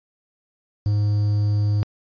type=tone with quantisation; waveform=triangle; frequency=103.83 Hz; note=G#2; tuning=in tune; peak=-15 dBFS; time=0.86-1.83 s; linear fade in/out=0 ms; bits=7; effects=resampled to 11025 Hz